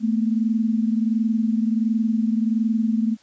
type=tone pair together; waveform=sine; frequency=220 / 241.4 Hz; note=A3 / B3; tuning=0 / -39 cents; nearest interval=major second; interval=161 cents; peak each=-19 / -24 dBFS; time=0-3.17 s; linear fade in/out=50 ms; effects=white hiss -56 dBFS RMS until 3.22 s + resampled to 16000 Hz